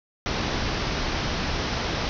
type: low-pass noise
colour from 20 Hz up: pink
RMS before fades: -27 dBFS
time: 0.26-2.09 s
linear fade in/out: 0 ms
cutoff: 5900 Hz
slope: 96 dB/octave
effects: none